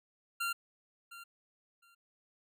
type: tone with echo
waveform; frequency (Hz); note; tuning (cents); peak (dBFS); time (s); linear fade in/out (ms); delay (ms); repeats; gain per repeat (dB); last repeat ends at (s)
25% pulse; 1384; F6; -16; -29; 0.4-0.53; 10; 710; 2; -15; 1.95
effects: none

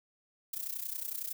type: noise with amplitude modulation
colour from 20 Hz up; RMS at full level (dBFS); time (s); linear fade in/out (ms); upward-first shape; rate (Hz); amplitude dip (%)
violet; -35; 0.53-1.33; 5; sine; 30.9; 80
effects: none

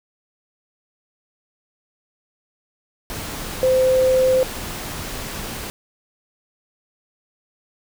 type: tone in noise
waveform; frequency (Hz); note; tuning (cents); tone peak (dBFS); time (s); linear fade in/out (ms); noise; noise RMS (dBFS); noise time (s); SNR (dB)
sine; 517; C5; -21; -13; 3.63-4.43; 0; pink; -30; 3.1-5.7; +14
effects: none

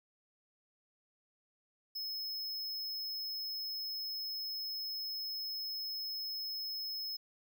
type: tone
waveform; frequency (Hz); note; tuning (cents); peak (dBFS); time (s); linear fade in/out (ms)
square; 5180; E8; -31; -38; 1.95-7.17; 10
effects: 12-bit

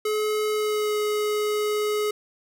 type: tone with pitch glide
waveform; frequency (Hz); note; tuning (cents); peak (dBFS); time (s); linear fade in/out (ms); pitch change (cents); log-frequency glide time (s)
square; 426.7 to 421.3; G#4 to G#4; +47 to +25; -23; 0.05-2.11; 5; -22; 0.51-0.98
effects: none

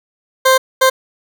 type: tone bursts at uneven times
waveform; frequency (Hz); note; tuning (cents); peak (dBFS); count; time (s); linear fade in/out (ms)
20% pulse; 523.3; C5; 0; -3; 2; 0.45-0.58 / 0.81-0.9; 10
effects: none

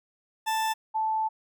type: tone pair in turn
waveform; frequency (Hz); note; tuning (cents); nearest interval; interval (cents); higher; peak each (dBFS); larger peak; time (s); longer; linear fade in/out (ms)
40% pulse / sine; 882 / 876.4; A5 / A5; +4 / -7; unison; 11; first; -24; neither; 0.46-0.74 / 0.94-1.29; second; 20
effects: none

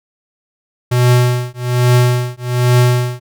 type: tone with tremolo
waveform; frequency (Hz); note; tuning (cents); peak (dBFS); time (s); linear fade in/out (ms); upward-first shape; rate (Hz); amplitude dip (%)
square; 123.47; B2; 0; -7; 0.91-3.2; 10; triangle; 1.2; 100
effects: none

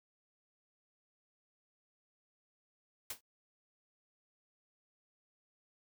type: noise with exponential decay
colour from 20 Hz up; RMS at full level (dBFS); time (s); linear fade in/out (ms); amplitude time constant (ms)
white; -36; 3.1-3.21; 5; 23
effects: noise-tail reverb RT60 0.1 s tail -24 dB re dry

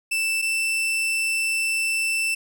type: tone pair in turn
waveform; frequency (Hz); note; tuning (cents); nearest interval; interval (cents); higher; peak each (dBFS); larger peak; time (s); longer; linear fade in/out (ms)
40% pulse; 2653 / 2664; E7 / E7; +10 / +18; unison; 8; second; -20; neither; 0.11-0.42 / 0.42-2.35; second; 10
effects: none

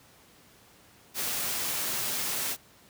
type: noise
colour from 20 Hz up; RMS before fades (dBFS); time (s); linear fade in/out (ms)
white; -31; 1.14-2.57; 50
effects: pink hiss -57 dBFS RMS until 2.89 s + high-pass 80 Hz 12 dB/octave

